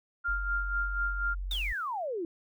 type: tone with tremolo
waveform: sine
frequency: 1396.9 Hz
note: F6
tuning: in tune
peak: -27 dBFS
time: 0.24-1.35 s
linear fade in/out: 20 ms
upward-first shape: sine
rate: 4.1 Hz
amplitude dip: 60%
type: tone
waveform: sine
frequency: 45.95 Hz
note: F#1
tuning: 11 cents flat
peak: -32 dBFS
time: 0.28-1.73 s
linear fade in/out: 10 ms
type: noise with exponential decay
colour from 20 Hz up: white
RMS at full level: -45 dBFS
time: 1.51-2.07 s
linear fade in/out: 1 ms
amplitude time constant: 120 ms
type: exponential sweep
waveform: sine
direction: down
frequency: 3754 to 318.8 Hz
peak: -31 dBFS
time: 1.51-2.25 s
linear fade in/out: 2 ms
effects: none